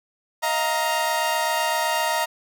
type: chord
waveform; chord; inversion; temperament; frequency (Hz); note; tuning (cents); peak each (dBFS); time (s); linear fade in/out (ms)
sawtooth; Eb suspended second; none; equal with one note detuned; 630.9 / 698.5 / 932.3; Eb5 / F5 / Bb5; +24 / 0 / 0; -23 / -25 / -19; 0.42-2.26; 20
effects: none